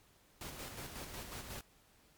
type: noise with tremolo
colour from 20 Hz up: pink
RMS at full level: -45 dBFS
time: 0.41-1.61 s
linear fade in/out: 2 ms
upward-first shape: square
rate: 5.5 Hz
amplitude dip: 40%
effects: pink hiss -67 dBFS RMS until 2.17 s + MP3 96 kbps